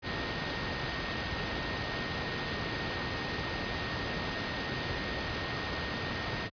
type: tone in noise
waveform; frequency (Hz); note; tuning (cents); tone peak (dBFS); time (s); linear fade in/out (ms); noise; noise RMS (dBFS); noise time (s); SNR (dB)
sine; 1852; A#6; -12; -41; 0.02-6.5; 50; pink; -34; 0.02-6.5; -10
effects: high-pass 60 Hz 12 dB/octave + resampled to 11025 Hz